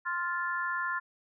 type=chord; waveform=sine; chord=F major; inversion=second; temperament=just; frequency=1047.7 / 1396.9 / 1746.1 Hz; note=C6 / F6 / A6; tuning=+2 / 0 / -14 cents; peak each=-34 dBFS; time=0.05-1 s; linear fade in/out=20 ms; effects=none